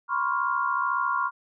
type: tone cluster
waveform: sine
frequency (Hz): 982 / 1056 / 1118 / 1401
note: B5 / C6 / C#6 / F6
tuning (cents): -10 / +16 / +14 / +5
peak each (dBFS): -30 / -28 / -29 / -28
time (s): 0.08-1.31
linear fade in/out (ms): 50
effects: none